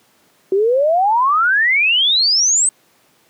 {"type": "exponential sweep", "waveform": "sine", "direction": "up", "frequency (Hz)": [371.8, 8390], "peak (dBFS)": -11, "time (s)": [0.52, 2.69], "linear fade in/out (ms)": 2, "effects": ["pink hiss -55 dBFS RMS until 3.29 s", "high-pass 200 Hz 12 dB/octave"]}